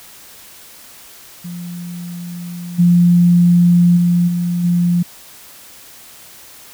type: tone with level steps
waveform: sine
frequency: 174.61 Hz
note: F3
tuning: in tune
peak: -25 / -7 / -10 / -15 / -11 dBFS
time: 1.44-5.03 s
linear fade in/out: 10 ms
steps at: 2.78 / 3.96 / 4.27 / 4.63 s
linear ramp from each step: 20 ms
effects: white hiss -40 dBFS RMS until 6.73 s